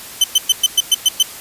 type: tone bursts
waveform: sawtooth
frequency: 3055 Hz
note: G7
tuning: 45 cents flat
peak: -5 dBFS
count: 8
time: 0.21-1.228 s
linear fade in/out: 5 ms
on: 31 ms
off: 110 ms
effects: white hiss -33 dBFS RMS until 1.4 s + resampled to 32000 Hz